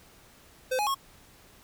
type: tone with pitch steps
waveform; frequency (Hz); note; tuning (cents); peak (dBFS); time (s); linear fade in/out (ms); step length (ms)
square; 514 / 836 / 1092; C5 / G#5 / C#6; -31 / +11 / -26; -26; 0.71-0.947; 10; 79
effects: pink hiss -56 dBFS RMS until 1.63 s